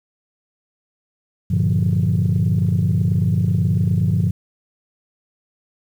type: chord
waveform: sine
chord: G minor seventh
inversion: none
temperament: equal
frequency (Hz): 98 / 116.54 / 146.83 / 174.61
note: G2 / Bb2 / D3 / F3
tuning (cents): 0 / 0 / 0 / 0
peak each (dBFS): -18 / -20 / -20 / -19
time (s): 1.5-4.31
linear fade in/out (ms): 10
effects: tanh soft clip ceiling -9 dBFS + 8-bit